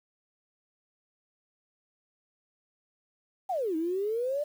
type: exponential two-way sweep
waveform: sine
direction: down then up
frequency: 802 to 311.1 to 604 Hz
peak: -27 dBFS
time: 3.49-4.44 s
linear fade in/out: 10 ms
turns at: 3.76 s
effects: 9-bit